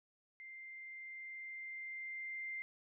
sine tone with level ramp, 2093 Hz, C7, in tune, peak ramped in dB -49 to -40 dBFS, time 0.4-2.62 s, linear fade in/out 0 ms, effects none

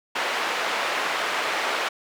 white band-pass noise, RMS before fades -26 dBFS, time 0.15-1.89 s, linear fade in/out 10 ms, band 480 to 2100 Hz, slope 12 dB/octave, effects none

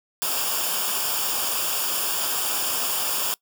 white noise with comb filter, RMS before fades -25 dBFS, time 0.22-3.34 s, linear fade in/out 0 ms, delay 0.49 ms, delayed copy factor -0.75, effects noise-tail reverb RT60 0.1 s tail -23 dB re dry

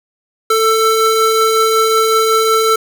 square tone pair together, 442.9 / 1334.1 Hz, A4 / E6, +11 / +20 cents, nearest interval octave + perfect fifth, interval 1909 cents, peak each -13 / -14 dBFS, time 0.5-2.76 s, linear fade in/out 5 ms, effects none

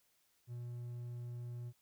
triangle tone, 120.7 Hz, B2, 39 cents flat, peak -40 dBFS, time 0.47-1.73 s, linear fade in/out 50 ms, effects white hiss -75 dBFS RMS until 1.81 s

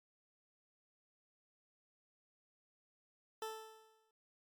20% pulse tone with exponential decay, 440 Hz, A4, in tune, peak -34 dBFS, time 3.42-4.11 s, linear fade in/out 2 ms, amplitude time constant 150 ms, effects MP3 96 kbps

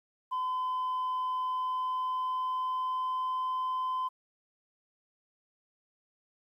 sine tone with pitch glide, 1018 to 1025.1 Hz, C6 to C6, -48 to -36 cents, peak -27 dBFS, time 0.31-4.09 s, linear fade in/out 20 ms, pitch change +12 cents, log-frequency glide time 1.29-3.43 s, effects tanh soft clip ceiling -28 dBFS + 11-bit

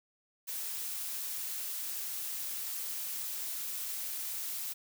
blue noise, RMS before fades -38 dBFS, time 0.47-4.74 s, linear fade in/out 20 ms, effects none

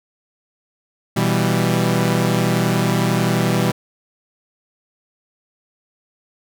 sawtooth chord, E minor, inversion second, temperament equal, 123.47 / 164.81 / 196 Hz, B2 / E3 / G3, 0 / 0 / 0 cents, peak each -16 dBFS, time 1.16-3.72 s, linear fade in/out 10 ms, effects none

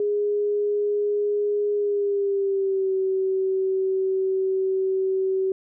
sine tone with pitch glide, 412.9 to 380.8 Hz, G#4 to F#4, -10 to +50 cents, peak -20 dBFS, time 0-5.52 s, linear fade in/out 2 ms, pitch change -140 cents, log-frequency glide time 1.74-2.93 s, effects none

